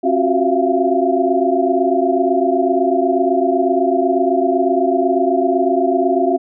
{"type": "tone cluster", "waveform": "sine", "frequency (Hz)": [270.4, 357.4, 375.3, 668, 696], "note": ["C#4", "F4", "F#4", "E5", "F5"], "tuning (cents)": [-43, 40, 25, 23, -6], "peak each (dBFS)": -19, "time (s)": [0.03, 6.38], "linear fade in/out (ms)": 20, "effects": []}